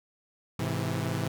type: chord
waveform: sawtooth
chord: Ab augmented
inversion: none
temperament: equal with one note detuned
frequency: 106.01 / 130.81 / 164.81 Hz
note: Ab2 / C3 / E3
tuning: +36 / 0 / 0 cents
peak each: -29 dBFS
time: 0.59-1.28 s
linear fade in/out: 5 ms
effects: none